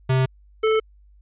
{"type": "tone pair in turn", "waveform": "square", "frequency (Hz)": [130.7, 438.2], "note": ["C3", "A4"], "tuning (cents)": [-1, -7], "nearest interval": "octave + major sixth", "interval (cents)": 2094, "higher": "second", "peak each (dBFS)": -17, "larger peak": "neither", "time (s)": [[0.09, 0.26], [0.63, 0.8]], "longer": "neither", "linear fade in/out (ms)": 10, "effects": ["added 50 Hz sine -49 dBFS peak until 1.21 s", "resampled to 8000 Hz"]}